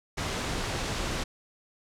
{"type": "noise", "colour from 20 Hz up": "pink", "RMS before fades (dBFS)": -31, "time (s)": [0.17, 1.24], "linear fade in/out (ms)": 10, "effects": ["low-pass 7000 Hz 12 dB/octave"]}